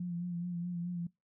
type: tone with vibrato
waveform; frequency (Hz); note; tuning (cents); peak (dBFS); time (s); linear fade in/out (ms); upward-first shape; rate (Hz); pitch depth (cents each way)
sine; 174.61; F3; 0; -34; 0-1.07; 5; sine; 4.7; 37
effects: noise-tail reverb RT60 0.2 s tail -23 dB re dry